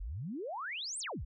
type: exponential two-way sweep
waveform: sine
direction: up then down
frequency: 39.85 to 9397 to 39.85 Hz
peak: -37 dBFS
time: 0-1.25 s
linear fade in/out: 10 ms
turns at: 0.99 s
effects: none